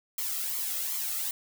blue noise with flanger, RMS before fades -32 dBFS, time 0.18-1.31 s, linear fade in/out 2 ms, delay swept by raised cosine 0.92 to 1.56 ms, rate 2.6 Hz, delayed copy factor +0.65, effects none

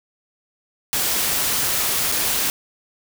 white noise with dropouts, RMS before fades -21 dBFS, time 0.93-2.5 s, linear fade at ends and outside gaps 0 ms, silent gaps 2.117-2.122 s, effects none

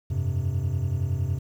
triangle chord, F suspended second, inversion none, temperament equal, 87.31 / 98 / 130.81 Hz, F2 / G2 / C3, 0 / 0 / 0 cents, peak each -26 dBFS, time 0.1-1.39 s, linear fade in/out 10 ms, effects 9-bit

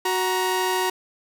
sawtooth tone pair together, 370 / 941.5 Hz, F#4 / A#5, 0 / +17 cents, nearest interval octave + major third, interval 1617 cents, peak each -20 dBFS, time 0.05-0.9 s, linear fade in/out 5 ms, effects none

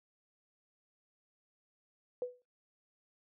sine tone with exponential decay, 495.3 Hz, B4, 5 cents sharp, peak -30 dBFS, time 2.22-2.42 s, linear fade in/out 1 ms, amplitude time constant 42 ms, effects noise-tail reverb RT60 0.2 s tail -18 dB re dry

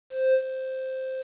triangle tone with ADSR envelope, 523.3 Hz, C5, in tune, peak -14 dBFS, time 0.1-1.23 s, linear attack 240 ms, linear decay 76 ms, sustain -13 dB, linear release 17 ms, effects resampled to 8000 Hz + 9-bit

